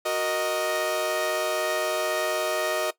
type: chord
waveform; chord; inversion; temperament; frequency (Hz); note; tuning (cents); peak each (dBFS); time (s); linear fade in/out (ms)
sawtooth; D# minor; first; equal; 370 / 466.2 / 622.3; F#4 / A#4 / D#5; 0 / 0 / 0; -27 / -28 / -22; 0.05-2.91; 10
effects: noise-tail reverb RT60 0.1 s tail -17 dB re dry